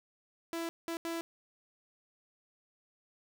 sawtooth tone bursts at uneven times, 333.2 Hz, E4, 19 cents sharp, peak -31 dBFS, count 3, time 0.53-0.69 / 0.88-0.97 / 1.05-1.21 s, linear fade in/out 0 ms, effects none

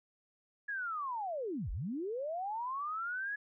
sine linear two-way sweep, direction down then up, 1700 to 34.65 to 1700 Hz, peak -35 dBFS, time 0.68-3.36 s, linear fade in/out 10 ms, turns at 1.71 s, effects none

